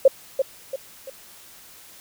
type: tone with echo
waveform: sine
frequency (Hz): 536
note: C5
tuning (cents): +42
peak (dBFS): -8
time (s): 0.05-0.08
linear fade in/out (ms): 5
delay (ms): 340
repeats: 3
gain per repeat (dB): -8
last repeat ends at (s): 1.1
effects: white hiss -47 dBFS RMS until 2 s